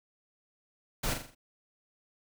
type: noise with echo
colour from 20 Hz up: pink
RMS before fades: -31 dBFS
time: 1.03-1.14 s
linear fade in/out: 10 ms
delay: 42 ms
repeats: 5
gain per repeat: -6 dB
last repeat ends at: 1.35 s
effects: none